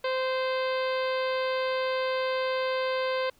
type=harmonic tone; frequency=519 Hz; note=C5; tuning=14 cents flat; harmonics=1 / 2 / 3 / 4 / 5 / 6 / 7 / 8 / 9; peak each=-27 / -33 / -37 / -39 / -41 / -43 / -44 / -45 / -46 dBFS; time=0.04-3.3 s; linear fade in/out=5 ms; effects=pink hiss -63 dBFS RMS until 3.39 s